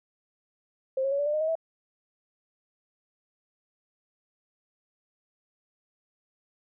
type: tone with pitch steps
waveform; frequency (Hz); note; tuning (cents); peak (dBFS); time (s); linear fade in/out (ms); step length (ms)
sine; 528 / 544.1 / 560.7 / 577.8 / 595.4 / 613.6 / 632.3 / 651.5; C5 / C#5 / C#5 / D5 / D5 / D#5 / D#5 / E5; +16 / -32 / +20 / -28 / +24 / -24 / +28 / -20; -24; 0.97-1.554; 5; 73
effects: none